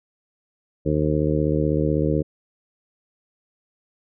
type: harmonic tone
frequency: 76 Hz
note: D#2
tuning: 40 cents flat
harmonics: 1 / 2 / 3 / 4 / 5 / 6 / 7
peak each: -27 / -23 / -30 / -24 / -28 / -26 / -28 dBFS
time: 0.85-2.23 s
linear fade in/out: 20 ms
effects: none